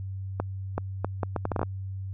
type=accelerating click train; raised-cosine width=1 ms; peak=-13 dBFS; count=11; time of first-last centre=0.4-1.631 s; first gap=380 ms; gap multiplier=0.7; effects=added 96 Hz sine -32 dBFS peak until 2.13 s